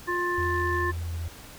harmonic tone, 352.9 Hz, F4, 18 cents sharp, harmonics 1 / 3 / 5, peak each -29 / -29 / -29 dBFS, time 0.07-0.92 s, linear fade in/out 20 ms
sine tone with pitch glide, 85.8 to 83.94 Hz, F2 to E2, -30 to +32 cents, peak -29 dBFS, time 0.38-1.28 s, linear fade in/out 0 ms, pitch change -38 cents, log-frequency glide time 0.49-0.77 s
click train, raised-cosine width 0.2 ms, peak -31 dBFS, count 22, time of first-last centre 0.43-0.824 s, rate 53.3 Hz
effects pink hiss -46 dBFS RMS until 1.58 s

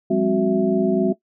sine tone cluster, 177.9 / 201.9 / 262.7 / 369.4 / 661 Hz, F3 / G#3 / C4 / F#4 / E5, +32 / -49 / +7 / -3 / +5 cents, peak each -27 / -21 / -23 / -19 / -24 dBFS, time 0.1-1.13 s, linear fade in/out 10 ms, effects noise-tail reverb RT60 0.1 s tail -17 dB re dry

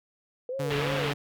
sine tone with vibrato, 481.4 Hz, B4, 44 cents flat, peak -30 dBFS, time 0.49-1.12 s, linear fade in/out 2 ms, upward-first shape sine, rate 2.8 Hz, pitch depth 210 cents each way
sawtooth tone, 142.7 Hz, D3, 49 cents flat, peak -26 dBFS, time 0.59-1.14 s, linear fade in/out 10 ms
white low-pass noise, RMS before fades -33 dBFS, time 0.7-1.13 s, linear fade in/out 5 ms, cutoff 3200 Hz, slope 24 dB/octave
effects none

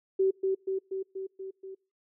sine tone with echo, 383.2 Hz, G4, 39 cents flat, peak -21 dBFS, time 0.19-0.31 s, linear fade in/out 10 ms, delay 240 ms, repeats 6, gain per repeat -3 dB, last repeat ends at 1.75 s, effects noise-tail reverb RT60 0.4 s tail -26 dB re dry

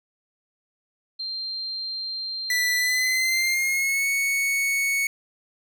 sine tone, 4168 Hz, C8, 7 cents flat, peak -28 dBFS, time 1.19-3.55 s, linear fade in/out 10 ms
45% pulse tone with pitch glide, 1975.5 to 2217 Hz, B6 to C#7, 0 to 0 cents, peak -21 dBFS, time 2.5-5.07 s, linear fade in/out 2 ms, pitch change +200 cents, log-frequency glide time 2.76-4.07 s
effects none

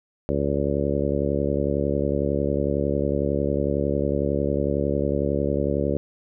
harmonic tone, 71 Hz, C#2, 42 cents sharp, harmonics 1 / 2 / 3 / 4 / 5 / 6 / 7 / 8, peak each -29 / -29 / -29 / -29 / -29 / -29 / -29 / -29 dBFS, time 0.29-5.97 s, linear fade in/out 0 ms, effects none

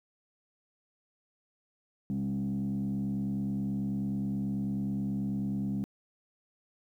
sine tone with frequency modulation, 199.2 Hz, G3, 28 cents sharp, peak -28 dBFS, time 2.1-5.84 s, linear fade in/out 0 ms, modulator 69.3 Hz, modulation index 0.88, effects tanh soft clip ceiling -26 dBFS + 11-bit

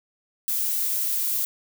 violet noise, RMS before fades -25 dBFS, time 0.48-1.45 s, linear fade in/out 0 ms, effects none

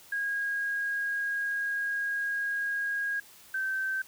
sine tone pair in turn, 1636 / 1550.4 Hz, G#6 / G6, -26 / -20 cents, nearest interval minor second, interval 94 cents, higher first, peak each -28 dBFS, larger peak neither, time 0.12-3.2 / 3.54-4.02 s, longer first, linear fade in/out 5 ms, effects white hiss -54 dBFS RMS until 4.07 s

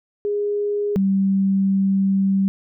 sine tone pair in turn, 411.7 / 194.3 Hz, G#4 / G3, -15 / -15 cents, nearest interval octave + minor second, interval 1300 cents, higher first, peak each -19 / -15 dBFS, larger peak second, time 0.25-0.96 / 0.96-2.48 s, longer second, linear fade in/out 0 ms, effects none

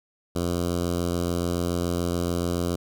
10% pulse tone with notch filter, 87 Hz, F2, 6 cents flat, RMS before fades -26 dBFS, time 0.35-2.76 s, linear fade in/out 10 ms, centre 2000 Hz, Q 0.84, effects none

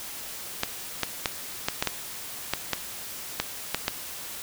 clicks, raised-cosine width 0.2 ms, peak -6 dBFS, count 11, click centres 0.634 / 1.033 / 1.258 / 1.685 / 1.825 / 1.873 / 2.536 / 2.733 / 3.4 / 3.746 / 3.881 s, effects white hiss -38 dBFS RMS until 4.42 s

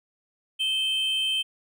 triangle tone pair together, 2600 / 3116 Hz, E7 / G7, -24 / -11 cents, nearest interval minor third, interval 313 cents, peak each -31 / -22 dBFS, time 0.59-1.43 s, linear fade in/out 20 ms, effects none

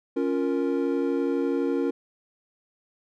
triangle chord, Bb minor, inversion first, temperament equal, 277.2 / 349.2 / 466.2 Hz, Db4 / F4 / Bb4, 0 / 0 / 0 cents, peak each -24 / -26 / -26 dBFS, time 0.16-1.91 s, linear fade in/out 10 ms, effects none

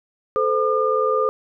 sine tone cluster, 436.5 / 515 / 1207 Hz, A4 / C5 / D6, -14 / -28 / +47 cents, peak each -21 dBFS, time 0.36-1.29 s, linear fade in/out 0 ms, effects none

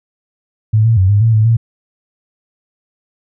sine tone with pitch steps, 108.7 / 114 / 93.8 / 102.6 / 113.5 / 108.6 / 114.8 Hz, A2 / A#2 / F#2 / G#2 / A#2 / A2 / A#2, -21 / -38 / +24 / -21 / -46 / -22 / -26 cents, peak -7 dBFS, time 0.73-1.57 s, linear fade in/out 10 ms, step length 120 ms, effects none

